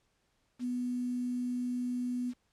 sine tone with quantisation, 246.9 Hz, B3, in tune, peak -31 dBFS, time 0.59-2.34 s, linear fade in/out 50 ms, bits 9, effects pink hiss -75 dBFS RMS until 2.52 s + low-pass 9000 Hz 12 dB/octave

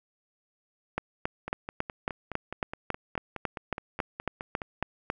two click trains, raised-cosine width 0.5 ms, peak -13 / -20 dBFS, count 16 / 17, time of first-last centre 0.98-5.101 / 1.48-4.827 s, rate 3.64 / 4.78 Hz, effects none

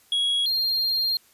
triangle tone pair in turn, 3322 / 4205 Hz, G#7 / C8, 0 / +8 cents, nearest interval major third, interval 408 cents, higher second, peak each -19 / -20 dBFS, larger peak first, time 0.12-0.46 / 0.46-1.17 s, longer second, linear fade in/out 2 ms, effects white hiss -58 dBFS RMS until 1.33 s + resampled to 32000 Hz

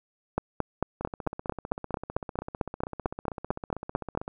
two click trains, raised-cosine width 1 ms, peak -11 / -21 dBFS, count 18 / 52, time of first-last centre 0.38-4.175 / 1.01-4.279 s, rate 4.48 / 15.6 Hz, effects none

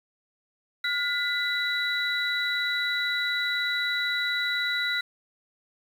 sine tone cluster, 1429 / 1996 / 3922 Hz, F6 / B6 / B7, +39 / +18 / -13 cents, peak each -29 dBFS, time 0.84-5.01 s, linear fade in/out 5 ms, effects 8-bit

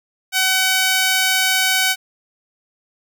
sawtooth tone with high-pass filter, 755 Hz, F#5, 35 cents sharp, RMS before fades -17 dBFS, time 0.32-1.96 s, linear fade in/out 50 ms, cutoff 1800 Hz, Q 0.87, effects none

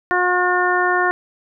harmonic tone, 360 Hz, F#4, 47 cents flat, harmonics 1 / 2 / 3 / 4 / 5, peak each -21 / -21 / -21 / -21 / -21 dBFS, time 0.11-1.11 s, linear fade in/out 0 ms, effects none

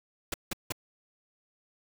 pink noise bursts, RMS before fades -32 dBFS, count 3, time 0.32-0.723 s, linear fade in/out 5 ms, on 21 ms, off 170 ms, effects none

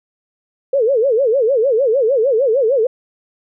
sine tone with vibrato, 493.9 Hz, B4, in tune, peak -11 dBFS, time 0.73-2.87 s, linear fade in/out 5 ms, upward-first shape sine, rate 6.6 Hz, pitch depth 240 cents each way, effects none

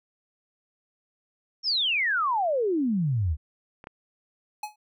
sine exponential sweep, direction down, 5600 to 69.9 Hz, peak -22 dBFS, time 1.63-3.37 s, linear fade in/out 50 ms
clicks, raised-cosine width 0.5 ms, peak -30 / -23 dBFS, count 2, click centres 3.841 / 3.871 s
square tone with exponential decay, 845 Hz, G#5, 30 cents sharp, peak -28 dBFS, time 4.63-4.76 s, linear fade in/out 5 ms, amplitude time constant 28 ms
effects none

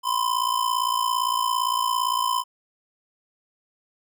square ring-modulated tone, 1022 Hz, C6, 41 cents flat, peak -19 dBFS, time 0.03-2.44 s, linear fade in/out 50 ms, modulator 28.8 Hz, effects none

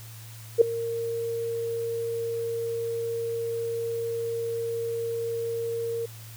sine tone with ADSR envelope, 462.1 Hz, A#4, 15 cents flat, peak -9 dBFS, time 0.58-6.06 s, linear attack 33 ms, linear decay 4 ms, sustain -18 dB, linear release 9 ms, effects added 112 Hz sine -42 dBFS peak until 6.36 s + white hiss -48 dBFS RMS until 6.36 s

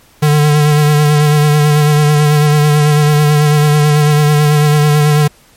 square tone with vibrato, 149.1 Hz, D3, 27 cents sharp, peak -7 dBFS, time 0.22-5.28 s, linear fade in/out 10 ms, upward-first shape sine, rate 9.1 Hz, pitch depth 28 cents each way, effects pink hiss -46 dBFS RMS until 5.56 s + MP3 64 kbps

